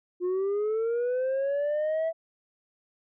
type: linear sweep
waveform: sine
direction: up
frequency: 352.5 to 659.3 Hz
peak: -22 dBFS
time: 0.2-2.13 s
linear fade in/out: 50 ms
effects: tanh soft clip ceiling -24 dBFS